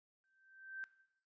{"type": "tone with exponential growth", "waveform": "sine", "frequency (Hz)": 1557, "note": "G6", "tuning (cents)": -12, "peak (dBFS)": -40, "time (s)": [0.24, 0.84], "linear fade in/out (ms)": 0, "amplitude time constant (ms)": 130, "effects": ["noise-tail reverb RT60 0.8 s tail -18 dB re dry", "resampled to 16000 Hz"]}